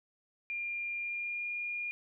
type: tone with pitch glide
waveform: sine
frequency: 2400 to 2421 Hz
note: D7 to D#7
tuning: +37 to -48 cents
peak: -34 dBFS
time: 0.5-1.91 s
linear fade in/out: 0 ms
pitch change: +15 cents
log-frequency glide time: 1.02-1.49 s
effects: none